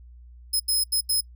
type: tone bursts at uneven times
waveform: 15% pulse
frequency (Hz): 5120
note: D#8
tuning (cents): +49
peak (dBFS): -15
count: 4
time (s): 0.53-0.6 / 0.68-0.84 / 0.92-1.01 / 1.09-1.21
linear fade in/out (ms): 10
effects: noise-tail reverb RT60 0.1 s tail -24 dB re dry + added 60 Hz sine -44 dBFS peak until 1.35 s